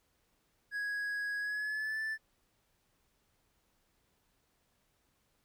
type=tone with pitch glide; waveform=triangle; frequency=1661.2 to 1759 Hz; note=G#6 to A6; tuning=0 to -1 cents; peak=-32 dBFS; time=0.71-2.18 s; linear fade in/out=50 ms; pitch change=+99 cents; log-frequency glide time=1.39-2 s; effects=pink hiss -75 dBFS RMS until 5.44 s